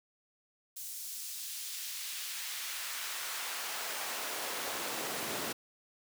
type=noise with high-pass filter sweep; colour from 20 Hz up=pink; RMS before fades=-39 dBFS; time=0.76-5.53 s; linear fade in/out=10 ms; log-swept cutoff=7500 to 230 Hz; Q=0.75; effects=none